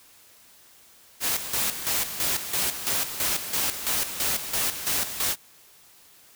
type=noise with tremolo; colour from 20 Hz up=white; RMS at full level=-25 dBFS; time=1.2-5.36 s; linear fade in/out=50 ms; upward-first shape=square; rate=3 Hz; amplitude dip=65%; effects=white hiss -54 dBFS RMS until 6.35 s